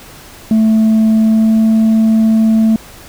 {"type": "tone with pitch glide", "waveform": "sine", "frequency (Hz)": [220, 221.5], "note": ["A3", "A3"], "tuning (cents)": [0, 12], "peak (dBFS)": -4, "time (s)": [0.51, 2.76], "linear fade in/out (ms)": 2, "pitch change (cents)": 12, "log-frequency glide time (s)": [1.14, 1.65], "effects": ["tanh soft clip ceiling -6 dBFS", "pink hiss -36 dBFS RMS until 3.08 s"]}